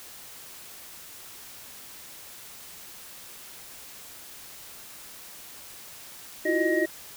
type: tone cluster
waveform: sine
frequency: 324.3 / 342.6 / 366.7 / 617 / 1888 Hz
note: E4 / F4 / F#4 / D#5 / A#6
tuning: -28 / -33 / -15 / -15 / +22 cents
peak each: -28 dBFS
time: 6.45-6.86 s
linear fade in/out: 10 ms
effects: white hiss -45 dBFS RMS until 7.16 s